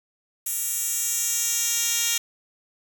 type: tone with high-pass filter sweep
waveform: 10% pulse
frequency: 466.2 Hz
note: A#4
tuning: in tune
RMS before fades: -25 dBFS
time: 0.46-2.18 s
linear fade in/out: 5 ms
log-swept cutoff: 9800 to 4400 Hz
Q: 1.4
effects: none